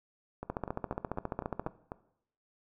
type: two click trains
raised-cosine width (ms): 1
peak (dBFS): -24 / -19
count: 7 / 18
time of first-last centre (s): 0.43-1.919 / 0.5-1.664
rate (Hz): 4.03 / 14.6
effects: noise-tail reverb RT60 0.7 s tail -17 dB re dry